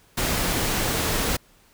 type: tone in noise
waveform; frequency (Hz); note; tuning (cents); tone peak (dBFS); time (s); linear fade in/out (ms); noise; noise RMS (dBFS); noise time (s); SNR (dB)
sine; 456.8; A#4; -35; -34; 0.93-1.3; 10; pink; -24; 0.17-1.37; -13
effects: pink hiss -57 dBFS RMS until 1.73 s